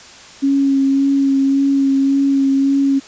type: tone with vibrato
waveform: sine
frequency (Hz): 274.2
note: C#4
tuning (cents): -19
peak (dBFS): -11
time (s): 0.42-3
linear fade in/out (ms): 20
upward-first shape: sine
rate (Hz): 1.8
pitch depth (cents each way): 17
effects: white hiss -39 dBFS RMS until 3.07 s + resampled to 16000 Hz